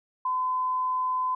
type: tone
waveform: sine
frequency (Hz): 1018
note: C6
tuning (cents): -48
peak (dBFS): -24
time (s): 0.25-1.35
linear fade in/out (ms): 5
effects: none